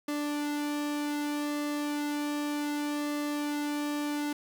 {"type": "tone with flanger", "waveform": "sawtooth", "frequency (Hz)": 293.7, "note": "D4", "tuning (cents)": 0, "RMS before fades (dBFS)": -32, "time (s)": [0.08, 4.33], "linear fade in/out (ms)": 5, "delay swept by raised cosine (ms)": [1.3, 1.97], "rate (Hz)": 0.65, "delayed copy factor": -0.55, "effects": ["9-bit"]}